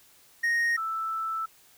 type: tone pair in turn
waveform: triangle / sine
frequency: 1864.7 / 1321 Hz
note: A#6 / E6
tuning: 0 / +3 cents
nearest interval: tritone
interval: 597 cents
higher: first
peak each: -21 / -28 dBFS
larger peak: first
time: 0.43-0.77 / 0.77-1.46 s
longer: second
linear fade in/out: 10 ms
effects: white hiss -58 dBFS RMS until 1.77 s